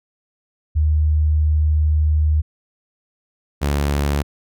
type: tone pair in turn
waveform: sine / sawtooth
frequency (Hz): 76.6 / 71.64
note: D#2 / D2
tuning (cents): -27 / -42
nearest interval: minor second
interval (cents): 115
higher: first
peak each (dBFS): -13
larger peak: neither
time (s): 0.75-2.42 / 3.61-4.23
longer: first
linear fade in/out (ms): 20
effects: none